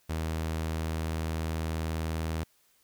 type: tone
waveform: sawtooth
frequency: 80.1 Hz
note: E2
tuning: 49 cents flat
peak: -26 dBFS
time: 0.09-2.44 s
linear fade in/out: 10 ms
effects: white hiss -67 dBFS RMS until 2.83 s